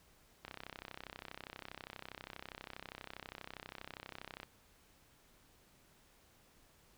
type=click train; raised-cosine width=0.3 ms; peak=-29 dBFS; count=130; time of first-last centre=0.45-4.431 s; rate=32.4 Hz; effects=pink hiss -67 dBFS RMS until 6.97 s